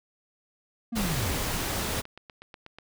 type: linear sweep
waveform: triangle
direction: down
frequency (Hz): 240.7 to 51.6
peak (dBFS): -27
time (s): 0.92-1.36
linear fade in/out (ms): 10
type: noise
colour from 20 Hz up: pink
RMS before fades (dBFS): -30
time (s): 0.95-2.02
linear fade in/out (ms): 20
type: click train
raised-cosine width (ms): 0.3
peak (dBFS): -28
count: 9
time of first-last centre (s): 1.81-2.786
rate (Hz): 8.2
effects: none